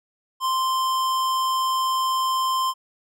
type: tone with hard clipping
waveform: sine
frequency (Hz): 1044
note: C6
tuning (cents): -4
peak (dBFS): -22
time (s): 0.4-2.74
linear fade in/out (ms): 50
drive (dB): 18
effects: none